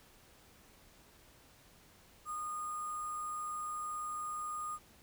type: tone with sample-and-hold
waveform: sine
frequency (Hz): 1223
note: D#6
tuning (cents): -30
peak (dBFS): -37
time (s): 2.25-4.79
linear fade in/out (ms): 50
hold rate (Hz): 8820
effects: pink hiss -62 dBFS RMS until 5.02 s